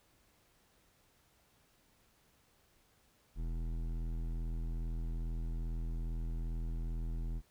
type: tone with hard clipping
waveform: sine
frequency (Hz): 41.2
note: E1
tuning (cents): 0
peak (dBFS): -37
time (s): 3.35-7.42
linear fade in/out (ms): 50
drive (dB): 13
effects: pink hiss -70 dBFS RMS until 7.5 s